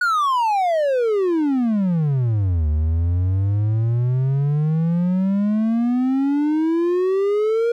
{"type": "exponential two-way sweep", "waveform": "triangle", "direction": "down then up", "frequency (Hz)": [1480, 74.4, 475], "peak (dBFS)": -14, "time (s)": [0.01, 7.72], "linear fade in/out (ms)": 5, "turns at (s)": 2.68, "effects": []}